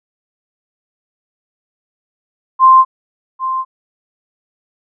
sine tone with echo, 1046.5 Hz, C6, in tune, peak -3 dBFS, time 2.59-2.85 s, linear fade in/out 50 ms, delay 800 ms, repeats 1, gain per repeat -12 dB, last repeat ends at 3.65 s, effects none

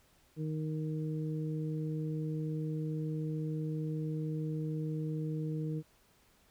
harmonic tone, 155.56 Hz, D#3, in tune, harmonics 1 / 2 / 3, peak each -34 / -40 / -44 dBFS, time 0.36-5.83 s, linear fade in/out 50 ms, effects pink hiss -67 dBFS RMS until 6.5 s

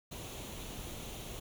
pink noise with comb filter, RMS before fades -44 dBFS, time 0.11-1.4 s, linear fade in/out 10 ms, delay 0.3 ms, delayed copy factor +0.5, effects none

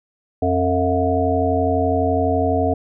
harmonic tone with a mistuned harmonic, 90 Hz, F#2, 47 cents flat, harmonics 1 / 3 / 5 / 7 / 8, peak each -22 / -22 / -22 / -22 / -22 dBFS, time 0.42-2.74 s, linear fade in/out 5 ms, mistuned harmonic 7, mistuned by +49 cents, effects none

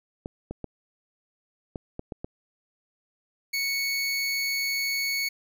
clicks, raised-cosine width 2 ms, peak -20 dBFS, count 7, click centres 0.259 / 0.51 / 0.643 / 1.758 / 1.994 / 2.122 / 2.245 s
25% pulse tone, 2217 Hz, C#7, in tune, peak -22 dBFS, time 3.53-5.29 s, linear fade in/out 10 ms
effects none

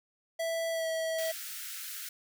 square tone with pitch glide, 659.3 to 648.3 Hz, E5 to E5, 0 to -29 cents, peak -31 dBFS, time 0.39-1.32 s, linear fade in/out 10 ms, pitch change -29 cents, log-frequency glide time 0.71-0.87 s
white high-pass noise, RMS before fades -41 dBFS, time 1.18-2.09 s, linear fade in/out 5 ms, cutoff 1300 Hz, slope 96 dB/octave
effects none

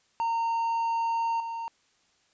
triangle tone with level steps, 919 Hz, A#5, 25 cents flat, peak -23 / -30 dBFS, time 0.2-1.68 s, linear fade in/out 0 ms, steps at 1.4 s, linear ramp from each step 2 ms, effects white hiss -67 dBFS RMS until 2.33 s + resampled to 16000 Hz

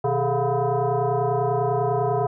sine tone with frequency modulation, 155.56 Hz, D#3, in tune, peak -19 dBFS, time 0.04-2.27 s, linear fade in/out 5 ms, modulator 281 Hz, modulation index 2.8, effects none

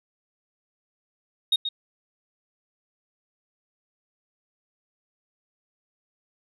sine tone with echo, 3729 Hz, A#7, in tune, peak -15 dBFS, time 1.52-1.56 s, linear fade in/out 5 ms, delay 130 ms, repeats 1, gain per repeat -10 dB, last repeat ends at 1.69 s, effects tanh soft clip ceiling -16 dBFS

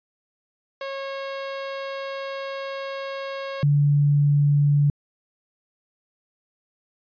sawtooth / sine tone pair in turn, 546 / 144.62 Hz, C#5 / D3, -26 / -26 cents, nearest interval octave + major seventh, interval 2300 cents, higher first, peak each -25 / -15 dBFS, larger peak second, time 0.81-3.63 / 3.63-4.9 s, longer first, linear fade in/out 2 ms, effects resampled to 11025 Hz

